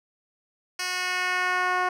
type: tone with band-pass filter sweep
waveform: 10% pulse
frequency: 364.2 Hz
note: F#4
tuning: 27 cents flat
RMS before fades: -26 dBFS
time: 0.79-1.89 s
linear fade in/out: 5 ms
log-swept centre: 4600 to 920 Hz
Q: 0.95
effects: none